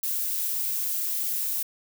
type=noise; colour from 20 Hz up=violet; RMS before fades=-28 dBFS; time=0.03-1.63 s; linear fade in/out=5 ms; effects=none